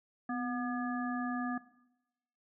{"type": "harmonic tone with a mistuned harmonic", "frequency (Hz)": 242.1, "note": "B3", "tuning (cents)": -34, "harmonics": [1, 3, 5, 7], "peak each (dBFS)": [-35, -40, -42, -43], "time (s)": [0.29, 1.58], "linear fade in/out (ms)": 5, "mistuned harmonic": 1, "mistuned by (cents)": 53, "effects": ["noise-tail reverb RT60 0.9 s tail -17 dB re dry"]}